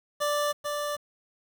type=tone with echo; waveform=25% pulse; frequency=587.3 Hz; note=D5; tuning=in tune; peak=-21 dBFS; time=0.2-0.53 s; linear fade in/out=20 ms; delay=440 ms; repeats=1; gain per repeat=-4 dB; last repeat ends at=0.97 s; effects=8-bit